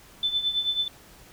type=tone with tremolo; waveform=sine; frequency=3520 Hz; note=A7; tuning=in tune; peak=-20 dBFS; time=0.23-0.88 s; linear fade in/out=2 ms; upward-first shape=triangle; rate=9.2 Hz; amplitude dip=80%; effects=pink hiss -51 dBFS RMS until 1.32 s